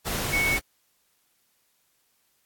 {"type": "tone in noise", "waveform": "sine", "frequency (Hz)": 2217, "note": "C#7", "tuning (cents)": 0, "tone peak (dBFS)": -22, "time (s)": [0.32, 0.58], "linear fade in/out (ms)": 20, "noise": "pink", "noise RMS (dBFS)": -29, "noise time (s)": [0.05, 0.6], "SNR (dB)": 4, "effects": ["white hiss -69 dBFS RMS until 2.45 s", "AAC 64 kbps"]}